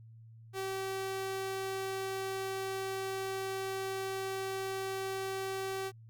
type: tone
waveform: sawtooth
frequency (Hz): 384.8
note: G4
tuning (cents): -32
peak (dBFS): -31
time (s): 0.53-5.92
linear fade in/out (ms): 50
effects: added 113 Hz sine -51 dBFS peak until 6.09 s + Opus 48 kbps